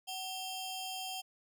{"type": "ring-modulated tone", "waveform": "sawtooth", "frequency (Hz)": 1963, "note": "B6", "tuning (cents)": -11, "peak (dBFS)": -32, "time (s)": [0.07, 1.22], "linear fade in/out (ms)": 20, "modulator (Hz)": 1210, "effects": []}